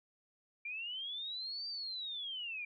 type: linear two-way sweep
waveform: sine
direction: up then down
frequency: 2349 to 4699 to 2349 Hz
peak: -39 dBFS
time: 0.65-2.65 s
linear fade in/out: 5 ms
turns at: 1.68 s
effects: none